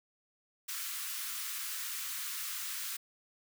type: high-pass noise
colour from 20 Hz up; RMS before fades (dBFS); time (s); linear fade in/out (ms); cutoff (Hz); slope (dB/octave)
white; -39; 0.68-2.97; 10; 1100; 48
effects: none